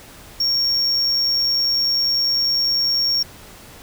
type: tone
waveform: triangle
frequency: 5530 Hz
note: F8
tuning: 18 cents flat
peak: -15 dBFS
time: 0.4-3.23 s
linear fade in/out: 5 ms
effects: pink hiss -42 dBFS RMS until 3.82 s